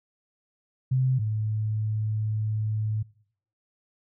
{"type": "tone pair in turn", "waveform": "sine", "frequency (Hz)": [129.7, 107.92], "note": ["C3", "A2"], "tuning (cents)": [-15, -33], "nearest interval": "minor third", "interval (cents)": 318, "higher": "first", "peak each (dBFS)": [-20, -24], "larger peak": "first", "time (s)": [[0.91, 1.19], [1.19, 3.03]], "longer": "second", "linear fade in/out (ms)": 10, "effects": ["noise-tail reverb RT60 0.6 s tail -22 dB re dry"]}